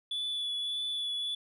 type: tone with vibrato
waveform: sine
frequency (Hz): 3443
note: A7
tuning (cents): -38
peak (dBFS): -29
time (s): 0.11-1.35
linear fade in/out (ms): 5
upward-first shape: triangle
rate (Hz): 1.7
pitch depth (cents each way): 19
effects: tanh soft clip ceiling -30 dBFS